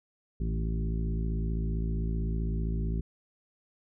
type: harmonic tone with a mistuned harmonic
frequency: 55.5 Hz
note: A1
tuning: 16 cents sharp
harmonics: 1 / 2 / 3 / 4 / 5 / 6 / 7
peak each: -29 / -37 / -35 / -40 / -45 / -47 / -45 dBFS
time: 0.4-3.01 s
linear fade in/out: 5 ms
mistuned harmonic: 3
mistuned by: -37 cents
effects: none